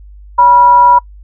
sine tone with frequency modulation, 974 Hz, B5, 24 cents flat, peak -3 dBFS, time 0.38-0.99 s, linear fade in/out 10 ms, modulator 408 Hz, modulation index 0.23, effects noise-tail reverb RT60 0.1 s tail -26 dB re dry + added 50 Hz sine -32 dBFS peak until 1.23 s

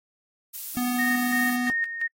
violet noise, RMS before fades -33 dBFS, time 0.53-1.57 s, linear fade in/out 20 ms
square tone, 246.9 Hz, B3, in tune, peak -25 dBFS, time 0.77-1.7 s, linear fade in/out 0 ms
sine tone with tremolo, 1847 Hz, A#6, 16 cents flat, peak -23 dBFS, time 0.98-2.08 s, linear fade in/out 20 ms, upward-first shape square, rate 2.9 Hz, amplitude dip 60%
effects noise-tail reverb RT60 0.1 s tail -26 dB re dry + AAC 48 kbps

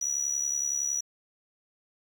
sine tone with amplitude modulation, 5850 Hz, F#8, 21 cents flat, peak -21 dBFS, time 0.01-1.01 s, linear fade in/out 10 ms, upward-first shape sine, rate 70.8 Hz, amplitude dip 85%, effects tanh soft clip ceiling -23 dBFS + 8-bit

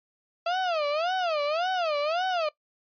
35% pulse tone with vibrato, 659.3 Hz, E5, in tune, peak -23 dBFS, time 0.46-2.49 s, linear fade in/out 5 ms, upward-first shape sine, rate 1.8 Hz, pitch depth 230 cents each way, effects noise-tail reverb RT60 0.1 s tail -19 dB re dry + resampled to 11025 Hz

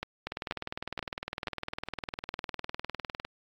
two click trains, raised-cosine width 0.3 ms, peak -17 / -18 dBFS, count 4 / 60, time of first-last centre 0.03-1.472 / 0.27-3.25 s, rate 2.08 / 19.8 Hz, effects AAC 48 kbps

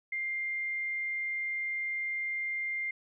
sine tone, 2100 Hz, C7, 6 cents sharp, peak -31 dBFS, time 0.12-2.91 s, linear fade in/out 5 ms, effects none

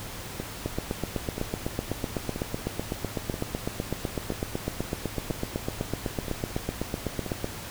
two click trains, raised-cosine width 2 ms, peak -18 / -14 dBFS, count 8 / 55, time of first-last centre 0.4-7.263 / 0.66-7.444 s, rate 1.02 / 7.96 Hz, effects added 105 Hz sine -46 dBFS peak until 7.7 s + pink hiss -39 dBFS RMS until 7.7 s

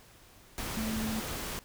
sine tone in noise, 220 Hz, A3, in tune, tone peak -32 dBFS, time 0.77-1.2 s, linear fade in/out 0 ms, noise pink, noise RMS -37 dBFS, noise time 0.58-1.59 s, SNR +2 dB, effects pink hiss -57 dBFS RMS until 1.64 s

